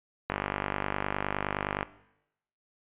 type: click train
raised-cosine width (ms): 0.5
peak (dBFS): -13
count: 77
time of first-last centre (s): 0.3-1.829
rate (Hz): 49.7
effects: noise-tail reverb RT60 0.8 s tail -17 dB re dry + resampled to 8000 Hz